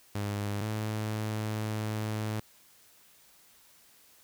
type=tone pair in turn; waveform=sawtooth; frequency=102.5 / 107.9 Hz; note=G#2 / A2; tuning=-22 / -33 cents; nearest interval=minor second; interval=89 cents; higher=second; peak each=-27 dBFS; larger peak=neither; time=0.15-0.61 / 0.61-2.4 s; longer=second; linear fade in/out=5 ms; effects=white hiss -60 dBFS RMS until 4.23 s